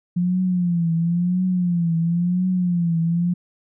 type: tone with vibrato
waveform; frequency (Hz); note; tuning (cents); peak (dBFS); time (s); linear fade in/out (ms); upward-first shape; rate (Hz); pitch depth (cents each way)
sine; 174.61; F3; 0; -17; 0.16-3.34; 10; triangle; 0.97; 110
effects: none